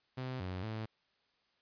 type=tone with pitch steps; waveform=sawtooth; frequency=128.9 / 92.2 / 109.8 Hz; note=C3 / F#2 / A2; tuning=-26 / -6 / -3 cents; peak=-34 dBFS; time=0.17-0.86 s; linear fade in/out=10 ms; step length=230 ms; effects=white hiss -75 dBFS RMS until 1.61 s + resampled to 11025 Hz